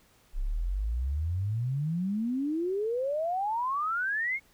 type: exponential sweep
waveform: sine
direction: up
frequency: 30.87 to 2217 Hz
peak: -27 dBFS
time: 0.33-4.4 s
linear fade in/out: 50 ms
effects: pink hiss -63 dBFS RMS until 4.53 s